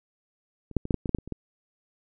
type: clicks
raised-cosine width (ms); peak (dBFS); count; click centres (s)
3; -29 / -9 / -21 / -10 / -12 / -17 / -15 / -7 / -24 / -27 / -18; 11; 0.713 / 0.767 / 0.854 / 0.908 / 0.943 / 1.058 / 1.093 / 1.148 / 1.186 / 1.276 / 1.323
effects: none